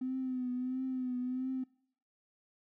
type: tone with vibrato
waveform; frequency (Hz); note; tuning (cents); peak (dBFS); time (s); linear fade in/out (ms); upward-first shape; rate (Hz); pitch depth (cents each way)
triangle; 255; C4; -44; -29; 0.01-1.64; 10; triangle; 1.5; 52
effects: noise-tail reverb RT60 0.6 s tail -26 dB re dry + tanh soft clip ceiling -31 dBFS